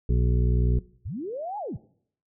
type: harmonic tone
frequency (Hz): 60.2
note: B1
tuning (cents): -44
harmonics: 1 / 2 / 3 / 4 / 6 / 7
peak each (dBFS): -21 / -25 / -31 / -36 / -37 / -36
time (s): 0.09-0.79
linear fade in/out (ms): 5
type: linear two-way sweep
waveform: sine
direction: up then down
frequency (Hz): 61 to 860 to 61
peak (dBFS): -30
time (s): 1.05-1.77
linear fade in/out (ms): 10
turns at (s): 1.58
effects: noise-tail reverb RT60 0.6 s tail -19 dB re dry